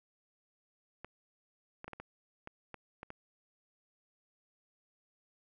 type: clicks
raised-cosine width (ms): 0.5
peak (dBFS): -29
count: 9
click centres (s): 1.046 / 1.844 / 1.88 / 1.933 / 2 / 2.474 / 2.743 / 3.031 / 3.104
effects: none